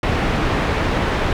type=low-pass noise; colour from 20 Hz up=pink; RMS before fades=-19 dBFS; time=0.03-1.33 s; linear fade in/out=2 ms; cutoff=2400 Hz; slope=12 dB/octave; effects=none